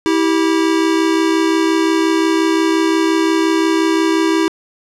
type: tone pair together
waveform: square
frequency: 325.3 / 391 Hz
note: E4 / G4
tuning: -23 / -4 cents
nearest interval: minor third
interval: 319 cents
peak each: -14 / -18 dBFS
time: 0.06-4.48 s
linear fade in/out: 0 ms
effects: low-pass 7000 Hz 12 dB/octave + 8-bit